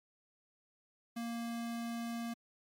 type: tone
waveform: square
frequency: 233.1 Hz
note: A#3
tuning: in tune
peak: -38 dBFS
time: 1.16-2.34 s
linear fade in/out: 10 ms
effects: MP3 64 kbps